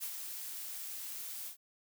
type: noise with ADSR envelope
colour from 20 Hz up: blue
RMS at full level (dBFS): -38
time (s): 0-1.57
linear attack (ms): 34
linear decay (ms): 72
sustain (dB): -5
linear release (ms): 100
effects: none